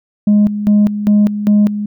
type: tone with tremolo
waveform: sine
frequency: 207.7 Hz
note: G#3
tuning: in tune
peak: -4 dBFS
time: 0.27-1.86 s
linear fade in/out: 5 ms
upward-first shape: square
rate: 2.5 Hz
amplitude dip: 75%
effects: tanh soft clip ceiling -5 dBFS